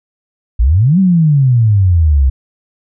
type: exponential two-way sweep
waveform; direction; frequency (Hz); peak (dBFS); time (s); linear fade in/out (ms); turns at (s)
sine; up then down; 52 to 196 to 63.8; -6; 0.59-2.3; 10; 0.99
effects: none